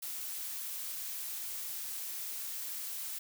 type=noise; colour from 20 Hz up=blue; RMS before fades=-40 dBFS; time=0.02-3.19 s; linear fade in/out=10 ms; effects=none